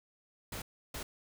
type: noise bursts at uneven times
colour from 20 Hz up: pink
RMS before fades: -41 dBFS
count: 2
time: 0.52-0.62 / 0.94-1.03 s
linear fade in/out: 5 ms
effects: none